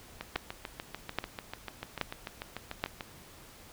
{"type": "two click trains", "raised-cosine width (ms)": 0.3, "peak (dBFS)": [-21, -13], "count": [20, 4], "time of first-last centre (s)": [[0.21, 3.008], [0.36, 2.839]], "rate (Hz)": [6.79, 1.21], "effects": ["pink hiss -53 dBFS RMS until 3.72 s"]}